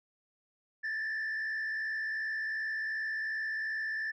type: tone with frequency modulation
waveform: sine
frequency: 1760 Hz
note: A6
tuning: in tune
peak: -30 dBFS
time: 0.83-4.12 s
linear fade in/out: 20 ms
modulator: 62.7 Hz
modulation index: 0.72
effects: tanh soft clip ceiling -31 dBFS